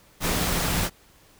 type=tone in noise; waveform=sine; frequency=174.61 Hz; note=F3; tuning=in tune; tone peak=-32 dBFS; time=0.2-0.9 s; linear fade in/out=50 ms; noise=pink; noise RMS=-25 dBFS; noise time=0.2-0.9 s; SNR=-10 dB; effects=pink hiss -56 dBFS RMS until 1.39 s